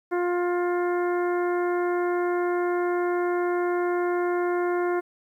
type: harmonic tone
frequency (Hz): 353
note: F4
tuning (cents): +19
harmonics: 1 / 2 / 3 / 4 / 5 / 6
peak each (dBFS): -23 / -31 / -34 / -35 / -40 / -43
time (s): 0.11-5.01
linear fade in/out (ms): 20
effects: 10-bit